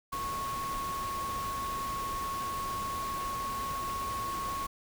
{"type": "tone in noise", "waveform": "sine", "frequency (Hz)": 1100, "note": "C#6", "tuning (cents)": -14, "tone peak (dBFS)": -33, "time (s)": [0.12, 4.67], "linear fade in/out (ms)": 10, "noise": "pink", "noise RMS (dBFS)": -41, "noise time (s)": [0.12, 4.67], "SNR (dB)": 5, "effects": []}